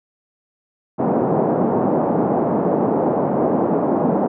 pink band-pass noise, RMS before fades -18 dBFS, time 0.98-4.28 s, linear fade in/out 20 ms, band 180 to 830 Hz, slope 24 dB/octave, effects none

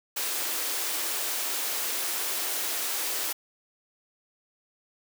white high-pass noise, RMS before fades -30 dBFS, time 0.16-3.33 s, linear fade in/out 10 ms, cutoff 280 Hz, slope 48 dB/octave, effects none

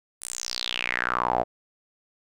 sawtooth tone with band-pass filter sweep, 61 Hz, B1, 21 cents flat, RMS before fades -28 dBFS, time 0.21-1.44 s, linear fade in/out 20 ms, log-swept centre 9900 to 650 Hz, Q 5.6, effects none

